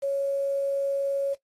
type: tone with quantisation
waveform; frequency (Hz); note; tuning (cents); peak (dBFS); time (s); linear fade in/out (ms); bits
sine; 554.4; C#5; 0; -23; 0.02-1.35; 20; 8
effects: noise-tail reverb RT60 0.1 s tail -18 dB re dry + AAC 32 kbps